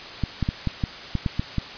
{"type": "clicks", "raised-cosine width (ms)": 5, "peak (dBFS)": -10, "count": 9, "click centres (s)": [0.237, 0.427, 0.489, 0.673, 0.838, 1.153, 1.262, 1.395, 1.583], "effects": ["white hiss -37 dBFS RMS until 1.77 s", "resampled to 11025 Hz"]}